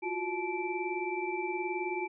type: tone cluster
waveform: sine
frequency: 348.3 / 367.2 / 864 / 2336 Hz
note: F4 / F#4 / A5 / D7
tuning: -5 / -13 / -32 / -10 cents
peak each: -37 / -36 / -37 / -38 dBFS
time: 0.02-2.08 s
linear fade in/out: 20 ms
effects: none